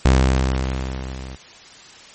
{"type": "tone with level ramp", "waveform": "sawtooth", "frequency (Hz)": 65.2, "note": "C2", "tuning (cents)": -5, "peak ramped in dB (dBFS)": [-6, -28], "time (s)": [0.05, 1.36], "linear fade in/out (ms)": 5, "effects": ["white hiss -43 dBFS RMS until 2.14 s", "MP3 32 kbps"]}